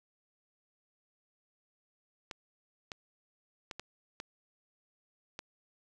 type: clicks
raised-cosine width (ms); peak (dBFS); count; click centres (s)
0.2; -23; 6; 2.312 / 2.918 / 3.712 / 3.796 / 4.201 / 5.391
effects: none